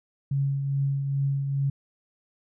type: tone with tremolo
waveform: sine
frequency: 138.59 Hz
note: C#3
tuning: in tune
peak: -21 dBFS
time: 0.31-1.7 s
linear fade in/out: 5 ms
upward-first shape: triangle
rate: 2.4 Hz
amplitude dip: 45%
effects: none